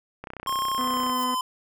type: click train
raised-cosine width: 0.5 ms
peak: -21 dBFS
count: 28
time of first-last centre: 0.24-1.097 s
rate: 31.5 Hz
type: tone with pitch glide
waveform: square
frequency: 1068 to 1022.1 Hz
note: C6 to C6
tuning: +35 to -41 cents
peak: -25 dBFS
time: 0.47-1.41 s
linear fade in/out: 2 ms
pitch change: -76 cents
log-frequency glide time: 0.73-1.24 s
type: harmonic tone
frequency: 250.4 Hz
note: B3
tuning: 24 cents sharp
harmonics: 1 / 2 / 3 / 4 / 5 / 6 / 7 / 8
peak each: -30 / -38 / -42 / -41 / -41 / -48 / -50 / -46 dBFS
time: 0.78-1.35 s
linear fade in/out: 10 ms
type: noise with exponential growth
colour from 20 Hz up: violet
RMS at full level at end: -35 dBFS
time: 1.01-1.24 s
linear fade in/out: 1 ms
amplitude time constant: 49 ms
effects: none